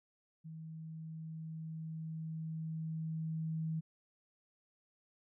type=tone with level ramp; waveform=sine; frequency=160 Hz; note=D#3; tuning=49 cents sharp; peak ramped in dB=-45 to -34 dBFS; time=0.44-3.81 s; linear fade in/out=20 ms; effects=none